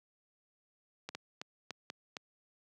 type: clicks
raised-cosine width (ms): 0.2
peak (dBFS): -23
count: 6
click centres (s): 1.09 / 1.15 / 1.415 / 1.707 / 1.901 / 2.168
effects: high-pass 150 Hz 12 dB/octave